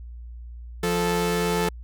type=tone pair together; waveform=sawtooth; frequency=174.79 / 437.9 Hz; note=F3 / A4; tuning=+2 / -8 cents; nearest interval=octave + major third; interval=1590 cents; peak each=-21 / -20 dBFS; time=0.83-1.69 s; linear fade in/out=5 ms; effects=added 59 Hz sine -36 dBFS peak until 1.83 s